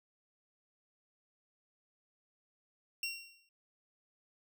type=tone with exponential decay; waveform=25% pulse; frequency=2742 Hz; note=F7; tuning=32 cents flat; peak=-29 dBFS; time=3.03-3.49 s; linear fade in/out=2 ms; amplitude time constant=98 ms; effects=none